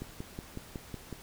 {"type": "click train", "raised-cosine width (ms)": 3, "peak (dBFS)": -25, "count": 7, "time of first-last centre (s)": [0.02, 1.127], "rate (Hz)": 5.42, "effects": ["pink hiss -51 dBFS RMS until 1.22 s"]}